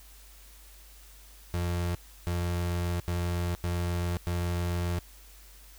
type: tone bursts at uneven times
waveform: 35% pulse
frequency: 87.31 Hz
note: F2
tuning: in tune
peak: -26 dBFS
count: 5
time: 1.54-1.95 / 2.27-3 / 3.08-3.55 / 3.64-4.17 / 4.27-4.99 s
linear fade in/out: 0 ms
effects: added 50 Hz sine -51 dBFS peak until 5.78 s + white hiss -55 dBFS RMS until 5.78 s